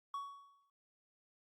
triangle tone with exponential decay, 1120 Hz, C#6, 18 cents sharp, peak -35 dBFS, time 0.14-0.7 s, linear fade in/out 2 ms, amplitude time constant 120 ms, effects Opus 48 kbps

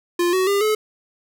square tone with pitch steps, 349 / 374 / 400.9 / 429.7 Hz, F4 / F#4 / G4 / A4, -1 / +19 / +39 / -41 cents, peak -17 dBFS, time 0.19-0.75 s, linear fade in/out 5 ms, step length 140 ms, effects none

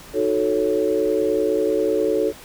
sine chord, D# half-diminished seventh, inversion none, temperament equal, 311.1 / 370 / 440 / 554.4 Hz, D#4 / F#4 / A4 / C#5, 0 / 0 / 0 / 0 cents, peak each -25 / -24 / -20 / -24 dBFS, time 0.13-2.33 s, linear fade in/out 50 ms, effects pink hiss -42 dBFS RMS until 2.44 s

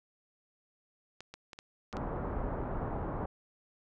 clicks, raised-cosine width 0.2 ms, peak -28 dBFS, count 6, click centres 1.206 / 1.34 / 1.532 / 1.589 / 1.928 / 1.969 s
pink low-pass noise, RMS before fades -36 dBFS, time 1.93-3.26 s, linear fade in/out 5 ms, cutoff 1200 Hz, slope 24 dB/octave
effects none

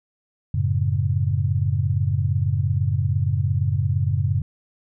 sine chord, F# minor, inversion none, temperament equal, 92.5 / 110 / 138.59 Hz, F#2 / A2 / C#3, 0 / 0 / 0 cents, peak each -22 / -23 / -23 dBFS, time 0.54-4.42 s, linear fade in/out 5 ms, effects none

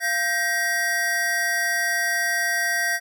square tone cluster, 694 / 1568 / 1892 Hz, F5 / G6 / A#6, -11 / 0 / +25 cents, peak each -31 / -26 / -24 dBFS, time 0-3 s, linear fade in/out 50 ms, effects none

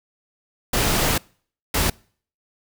pink noise bursts at uneven times, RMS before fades -20 dBFS, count 2, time 0.73-1.18 / 1.74-1.9 s, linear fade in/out 5 ms, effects noise-tail reverb RT60 0.5 s tail -26 dB re dry

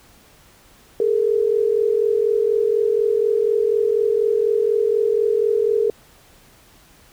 sine tone pair together, 415.3 / 459.4 Hz, G#4 / A#4, 0 / -25 cents, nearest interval major second, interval 175 cents, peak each -18 dBFS, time 1-5.9 s, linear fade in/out 2 ms, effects pink hiss -51 dBFS RMS until 7.12 s

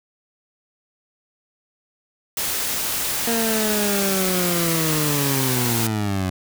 white noise, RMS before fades -24 dBFS, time 2.37-5.87 s, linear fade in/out 2 ms
20% pulse linear sweep, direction down, 233.1 to 90.9 Hz, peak -16 dBFS, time 3.27-6.3 s, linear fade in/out 5 ms
effects none

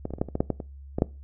clicks, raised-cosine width 2 ms, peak -16 / -23 / -18 / -26 / -10 / -23 / -14 / -8 / -11 / -20 / -13 / -6 dBFS, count 12, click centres 0.054 / 0.106 / 0.137 / 0.185 / 0.215 / 0.287 / 0.354 / 0.405 / 0.503 / 0.602 / 0.985 / 1.021 s, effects noise-tail reverb RT60 0.3 s tail -22 dB re dry + added 69 Hz sine -41 dBFS peak until 1.23 s

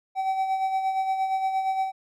triangle tone with tremolo, 766 Hz, G5, 40 cents flat, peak -19 dBFS, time 0.15-1.92 s, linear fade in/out 50 ms, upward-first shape sine, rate 8.6 Hz, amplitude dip 50%, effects none

